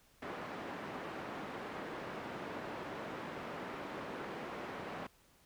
pink band-pass noise, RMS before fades -44 dBFS, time 0.22-5.07 s, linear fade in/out 5 ms, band 220 to 1800 Hz, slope 12 dB/octave, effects pink hiss -67 dBFS RMS until 5.45 s

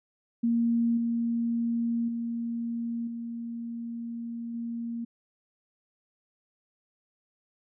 sine tone with level steps, 233.2 Hz, A#3, 1 cent sharp, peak -22 / -25 / -29 / -33 / -31 dBFS, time 0.43-5.05 s, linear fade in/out 10 ms, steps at 0.97 / 2.08 / 3.07 / 4.54 s, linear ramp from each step 5 ms, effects none

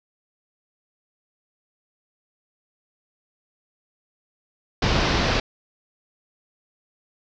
pink low-pass noise, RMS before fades -21 dBFS, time 4.82-5.4 s, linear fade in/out 5 ms, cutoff 5500 Hz, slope 48 dB/octave, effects none

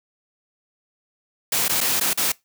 white noise with dropouts, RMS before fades -21 dBFS, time 1.52-2.32 s, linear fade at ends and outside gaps 5 ms, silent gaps 1.682-1.694 / 1.806-1.811 / 1.999-2.009 / 2.133-2.174 s, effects noise-tail reverb RT60 0.2 s tail -23 dB re dry + high-pass 100 Hz 12 dB/octave

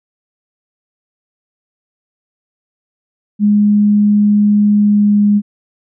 sine tone with pitch glide, 207.3 to 206 Hz, G#3 to G#3, -3 to -14 cents, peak -7 dBFS, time 3.39-5.42 s, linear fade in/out 50 ms, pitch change -11 cents, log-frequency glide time 4.76-5.24 s, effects none

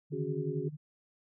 sine tone with tremolo, 150.3 Hz, D3, 40 cents sharp, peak -30 dBFS, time 0.1-0.77 s, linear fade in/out 50 ms, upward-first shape sine, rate 11 Hz, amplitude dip 90%
sine chord, C# suspended fourth, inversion none, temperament equal, 277.2 / 370 / 415.3 Hz, C#4 / F#4 / G#4, 0 / 0 / 0 cents, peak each -41 / -37 / -38 dBFS, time 0.12-0.69 s, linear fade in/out 10 ms
effects none

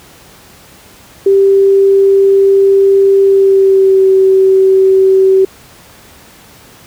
sine tone with pitch glide, 392 to 382.4 Hz, G4 to G4, 0 to -43 cents, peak -4 dBFS, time 1.26-5.45 s, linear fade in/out 5 ms, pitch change -43 cents, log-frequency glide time 3.24-4.08 s, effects pink hiss -39 dBFS RMS until 6.86 s + high-pass 60 Hz 12 dB/octave

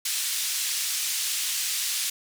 white band-pass noise, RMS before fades -28 dBFS, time 0.05-2.1 s, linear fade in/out 5 ms, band 2600 to 9700 Hz, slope 12 dB/octave, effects none

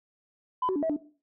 sine tone with pitch steps, 1007 / 375.6 / 289.3 / 646 / 295.2 Hz, B5 / F#4 / D4 / E5 / D4, +33 / +26 / -26 / -35 / +9 cents, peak -24 dBFS, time 0.62-0.965 s, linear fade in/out 5 ms, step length 69 ms, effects noise-tail reverb RT60 0.4 s tail -17 dB re dry + tanh soft clip ceiling -20 dBFS

